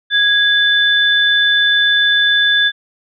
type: tone pair together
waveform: sine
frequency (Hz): 1657 / 3513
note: G#6 / A7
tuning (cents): -4 / -3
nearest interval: octave + minor second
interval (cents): 1301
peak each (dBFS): -12 / -13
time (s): 0.1-2.72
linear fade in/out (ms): 50
effects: none